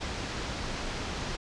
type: low-pass noise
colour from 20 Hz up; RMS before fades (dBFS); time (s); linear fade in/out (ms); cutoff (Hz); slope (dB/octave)
pink; -35; 0-1.37; 20; 6200; 24
effects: resampled to 24000 Hz